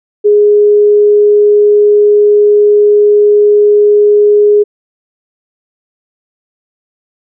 sine tone, 415.3 Hz, G#4, in tune, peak -3 dBFS, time 0.24-4.64 s, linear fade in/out 20 ms, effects none

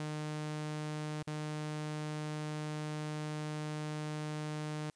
sawtooth tone with dropouts, 152.2 Hz, D#3, 38 cents flat, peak -33 dBFS, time 0-4.9 s, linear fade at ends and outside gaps 2 ms, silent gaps 1.226-1.273 s, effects white hiss -75 dBFS RMS until 4.95 s + resampled to 22050 Hz

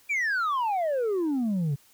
sine exponential sweep, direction down, 2407 to 134.4 Hz, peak -21 dBFS, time 0.09-1.76 s, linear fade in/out 20 ms, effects tanh soft clip ceiling -23 dBFS + white hiss -59 dBFS RMS until 1.93 s

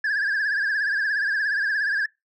sine tone with vibrato, 1661.2 Hz, G#6, in tune, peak -18 dBFS, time 0.04-2.06 s, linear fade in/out 5 ms, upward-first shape triangle, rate 17 Hz, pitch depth 110 cents each way, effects noise-tail reverb RT60 0.2 s tail -25 dB re dry + tanh soft clip ceiling -20 dBFS

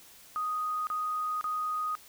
sine tone bursts, 1244.5 Hz, D#6, in tune, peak -29 dBFS, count 3, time 0.36-1.952 s, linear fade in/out 0 ms, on 510 ms, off 31 ms, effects white hiss -54 dBFS RMS until 2.08 s

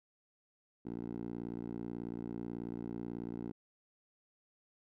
10% pulse tone with band-pass filter, 58.27 Hz, A#1, in tune, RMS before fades -42 dBFS, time 0.85-3.52 s, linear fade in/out 10 ms, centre 290 Hz, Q 1.5, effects none

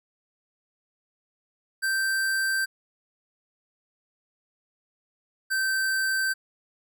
square tone pair in turn, 1563 / 1552.2 Hz, G6 / G6, -6 / -18 cents, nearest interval unison, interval 12 cents, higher first, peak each -24 dBFS, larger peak neither, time 1.82-2.66 / 5.5-6.34 s, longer neither, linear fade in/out 20 ms, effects none

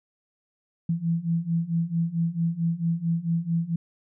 sine beating tone pair, 164.81 / 169.31 Hz, E3 / E3, 0 / +47 cents, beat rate 4.5 Hz, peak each -27 / -25 dBFS, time 0.89-3.76 s, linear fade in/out 5 ms, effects none

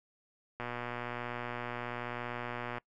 click train, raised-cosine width 0.5 ms, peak -23 dBFS, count 265, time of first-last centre 0.6-2.782 s, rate 121 Hz, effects noise-tail reverb RT60 0.1 s tail -23 dB re dry

